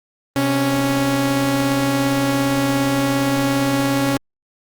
sawtooth tone pair together, 129.95 / 277.2 Hz, C3 / C#4, -11 / 0 cents, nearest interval octave + minor second, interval 1311 cents, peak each -19 / -13 dBFS, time 0.36-4.17 s, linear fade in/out 0 ms, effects Opus 32 kbps

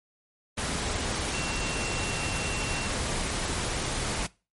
sine tone in noise, 2730 Hz, F7, 40 cents flat, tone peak -35 dBFS, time 1.33-2.88 s, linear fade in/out 10 ms, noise pink, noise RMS -30 dBFS, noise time 0.57-4.27 s, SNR -8 dB, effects noise-tail reverb RT60 0.3 s tail -21 dB re dry + MP3 48 kbps

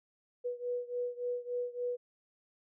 sine beating tone pair, 488 / 491.5 Hz, B4 / B4, -21 / -8 cents, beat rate 3.5 Hz, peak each -36 / -38 dBFS, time 0.44-1.97 s, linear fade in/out 20 ms, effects none

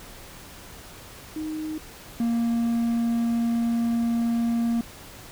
sine / triangle tone pair in turn, 311.1 / 233.1 Hz, D#4 / A#3, 0 / 0 cents, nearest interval perfect fourth, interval 500 cents, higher first, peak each -28 / -19 dBFS, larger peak second, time 1.36-1.78 / 2.2-4.81 s, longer second, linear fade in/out 2 ms, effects pink hiss -44 dBFS RMS until 5.31 s

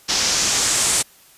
white noise with low-pass filter sweep, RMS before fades -19 dBFS, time 0.08-1.03 s, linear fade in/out 20 ms, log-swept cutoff 5400 to 8600 Hz, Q 2.3, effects white hiss -50 dBFS RMS until 1.37 s + resampled to 32000 Hz

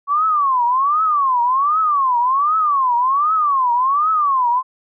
sine tone with vibrato, 1108.7 Hz, C#6, in tune, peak -13 dBFS, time 0.07-4.63 s, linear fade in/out 50 ms, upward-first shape triangle, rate 1.3 Hz, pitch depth 290 cents each way, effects none

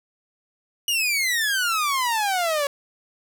sawtooth exponential sweep, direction down, 2929 to 554.4 Hz, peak -17 dBFS, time 0.88-2.67 s, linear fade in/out 2 ms, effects none

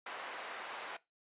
white band-pass noise, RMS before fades -45 dBFS, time 0.06-0.97 s, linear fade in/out 5 ms, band 550 to 1800 Hz, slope 12 dB/octave, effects noise-tail reverb RT60 0.2 s tail -19 dB re dry + resampled to 8000 Hz

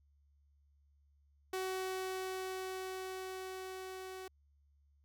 sawtooth tone with level ramp, 375.7 Hz, F#4, 26 cents sharp, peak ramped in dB -32 to -41 dBFS, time 1.53-4.28 s, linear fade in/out 5 ms, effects added 71 Hz sine -67 dBFS peak until 5.04 s

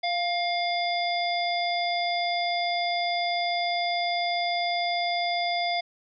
harmonic tone with a mistuned harmonic, 697 Hz, F5, 4 cents flat, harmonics 1 / 3 / 5 / 7, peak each -26 / -31 / -33 / -34 dBFS, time 0.03-5.81 s, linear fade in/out 10 ms, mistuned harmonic 3, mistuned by +27 cents, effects none

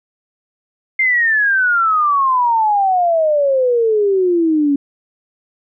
sine exponential sweep, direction down, 2117 to 277.2 Hz, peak -11 dBFS, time 0.99-4.76 s, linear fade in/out 5 ms, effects none

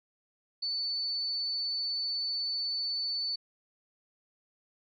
sine tone, 4492 Hz, C#8, 22 cents sharp, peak -30 dBFS, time 0.62-3.36 s, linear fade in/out 10 ms, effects none

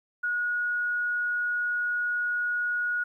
sine tone, 1451 Hz, F#6, 34 cents flat, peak -25 dBFS, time 0.23-3.04 s, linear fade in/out 10 ms, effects 11-bit

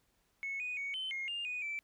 sine tone with pitch steps, 2199 / 2482 / 2231 / 3065 / 2143 / 2808 / 2479 / 2327 Hz, C#7 / D#7 / C#7 / G7 / C7 / F7 / D#7 / D7, -14 / -5 / +11 / -40 / +41 / +9 / -7 / -17 cents, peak -35 dBFS, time 0.43-1.79 s, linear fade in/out 0 ms, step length 170 ms, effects tanh soft clip ceiling -32 dBFS + pink hiss -75 dBFS RMS until 1.83 s

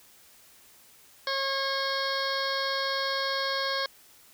harmonic tone, 543 Hz, C#5, 36 cents flat, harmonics 1 / 2 / 3 / 4 / 6 / 7 / 8 / 9 / 10, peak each -33 / -33 / -33 / -40 / -37 / -40 / -34 / -40 / -41 dBFS, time 1.27-3.86 s, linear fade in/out 2 ms, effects white hiss -56 dBFS RMS until 4.33 s

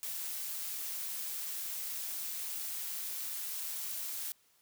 blue noise with amplitude modulation, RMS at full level -38 dBFS, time 0.03-4.32 s, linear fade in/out 0 ms, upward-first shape sine, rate 161 Hz, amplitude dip 25%, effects white hiss -69 dBFS RMS until 4.61 s

